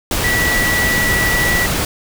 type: tone in noise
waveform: sine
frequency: 1949 Hz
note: B6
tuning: 23 cents flat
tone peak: -15 dBFS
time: 0.24-1.66 s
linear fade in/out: 2 ms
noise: pink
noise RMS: -18 dBFS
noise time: 0.11-1.85 s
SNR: 0 dB
effects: none